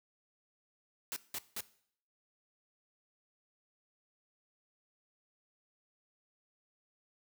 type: noise bursts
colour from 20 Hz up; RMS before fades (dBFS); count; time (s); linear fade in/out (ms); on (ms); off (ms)
white; -39; 3; 1.12-1.606; 0; 42; 180
effects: noise-tail reverb RT60 0.6 s tail -18 dB re dry + high-pass 60 Hz 12 dB/octave